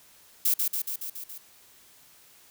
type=noise with echo; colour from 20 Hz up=violet; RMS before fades=-23 dBFS; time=0.45-0.54 s; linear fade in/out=5 ms; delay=140 ms; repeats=6; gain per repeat=-3 dB; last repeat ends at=1.38 s; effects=white hiss -56 dBFS RMS until 2.5 s

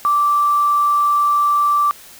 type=tone with quantisation; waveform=sine; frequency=1169 Hz; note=D6; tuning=8 cents flat; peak=-12 dBFS; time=0.05-1.91 s; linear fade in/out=0 ms; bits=6; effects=white hiss -41 dBFS RMS until 2.19 s

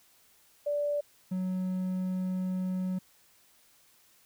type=tone pair in turn; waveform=sine / triangle; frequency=583 / 185.12 Hz; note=D5 / F#3; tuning=-13 / +1 cents; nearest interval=octave + minor sixth; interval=1986 cents; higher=first; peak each=-27 dBFS; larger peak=neither; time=0.66-1.01 / 1.31-2.99 s; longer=second; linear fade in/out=10 ms; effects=white hiss -63 dBFS RMS until 4.25 s

